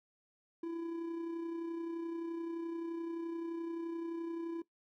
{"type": "tone with amplitude modulation", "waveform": "triangle", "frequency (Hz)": 334.2, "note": "E4", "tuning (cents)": 24, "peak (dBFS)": -33, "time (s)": [0.63, 4.62], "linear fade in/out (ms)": 5, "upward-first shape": "sine", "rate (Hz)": 31.6, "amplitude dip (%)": 40, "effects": ["noise-tail reverb RT60 0.1 s tail -17 dB re dry"]}